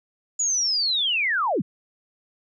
sine linear sweep, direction down, 6940 to 118.5 Hz, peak -20 dBFS, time 0.39-1.62 s, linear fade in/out 10 ms, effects none

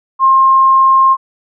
sine tone, 1064 Hz, C6, 29 cents sharp, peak -5 dBFS, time 0.19-1.17 s, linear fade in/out 50 ms, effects none

